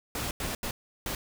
pink noise bursts at uneven times, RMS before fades -33 dBFS, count 4, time 0.15-0.31 / 0.4-0.55 / 0.63-0.71 / 1.06-1.15 s, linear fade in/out 2 ms, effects none

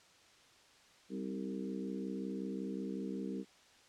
harmonic tone with a mistuned harmonic, 65.41 Hz, C2, in tune, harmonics 3 / 4 / 5 / 6 / 7, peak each -41 / -43 / -45 / -47 / -48 dBFS, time 1.09-3.45 s, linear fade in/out 50 ms, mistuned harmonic 5, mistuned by -32 cents, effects white hiss -63 dBFS RMS until 3.88 s + low-pass 6000 Hz 12 dB/octave

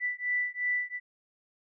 sine beating tone pair, 1975.5 / 1978.3 Hz, B6 / B6, 0 / +2 cents, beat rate 2.8 Hz, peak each -31 dBFS, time 0-1 s, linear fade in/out 50 ms, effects none

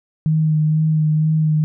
sine tone with vibrato, 155.5 Hz, D#3, 1 cent flat, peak -13 dBFS, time 0.26-1.64 s, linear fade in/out 0 ms, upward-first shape sine, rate 2.1 Hz, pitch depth 20 cents each way, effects none

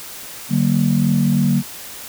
sine chord, D augmented, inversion none, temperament equal with one note detuned, 146.83 / 189.76 / 233.1 Hz, D3 / F#3 / A#3, 0 / +44 / 0 cents, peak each -17 dBFS, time 0.49-1.63 s, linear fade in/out 50 ms, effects tanh soft clip ceiling -5 dBFS + white hiss -34 dBFS RMS until 2.08 s

